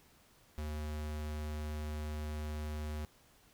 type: tone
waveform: square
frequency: 75.8 Hz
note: D#2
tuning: 45 cents flat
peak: -38 dBFS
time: 0.58-3.05 s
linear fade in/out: 0 ms
effects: pink hiss -65 dBFS RMS until 3.53 s